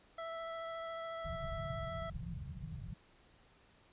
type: tone with vibrato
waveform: 25% pulse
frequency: 659.3 Hz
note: E5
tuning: in tune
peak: -37 dBFS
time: 0.18-2.1 s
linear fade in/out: 5 ms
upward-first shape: sine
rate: 14 Hz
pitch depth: 9 cents each way
type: low-pass noise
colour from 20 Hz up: white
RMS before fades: -44 dBFS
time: 1.24-2.94 s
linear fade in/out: 10 ms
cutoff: 180 Hz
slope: 96 dB/octave
effects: pink hiss -66 dBFS RMS until 3.92 s + resampled to 8000 Hz